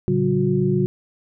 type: tone cluster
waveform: sine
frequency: 114.3 / 141.8 / 190.2 / 362 Hz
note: A#2 / C#3 / F#3 / F#4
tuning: -34 / +40 / +48 / -38 cents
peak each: -27 / -21 / -21 / -21 dBFS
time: 0.08-0.86 s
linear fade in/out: 0 ms
effects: none